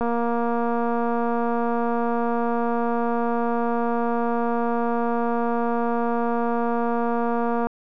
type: click train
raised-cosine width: 1 ms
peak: -12 dBFS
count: 1801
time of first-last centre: 0.01-7.67 s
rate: 235 Hz
effects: none